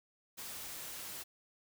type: noise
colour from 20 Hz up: white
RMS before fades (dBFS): -45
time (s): 0.37-1.24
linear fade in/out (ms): 20
effects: none